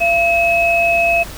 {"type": "tone pair together", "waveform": "sine", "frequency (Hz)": [680.7, 2570], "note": ["F5", "E7"], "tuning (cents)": [-45, -45], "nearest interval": "octave + major seventh", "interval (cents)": 2300, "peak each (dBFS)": -14, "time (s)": [0, 1.24], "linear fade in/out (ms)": 20, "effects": ["added 50 Hz sine -34 dBFS peak until 1.37 s", "pink hiss -33 dBFS RMS until 1.37 s"]}